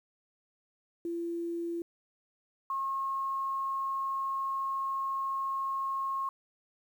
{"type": "tone pair in turn", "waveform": "sine", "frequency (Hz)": [340, 1081.4], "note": ["F4", "C#6"], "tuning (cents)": [-46, -43], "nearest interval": "octave + minor sixth", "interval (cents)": 2003, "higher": "second", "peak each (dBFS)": [-32, -30], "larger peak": "second", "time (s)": [[1.05, 1.82], [2.7, 6.29]], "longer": "second", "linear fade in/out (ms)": 2, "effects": ["10-bit"]}